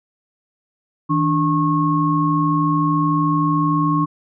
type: tone cluster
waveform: sine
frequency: 160.1 / 293.6 / 1090 Hz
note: D#3 / D4 / C#6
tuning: +50 / 0 / -29 cents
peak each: -19 dBFS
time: 1.09-4.06 s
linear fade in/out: 20 ms
effects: none